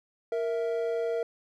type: tone pair together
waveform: triangle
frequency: 465.9 / 658 Hz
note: A#4 / E5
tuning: -1 / -3 cents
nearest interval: tritone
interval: 598 cents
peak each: -26 / -31 dBFS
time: 0.32-1.23 s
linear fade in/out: 2 ms
effects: none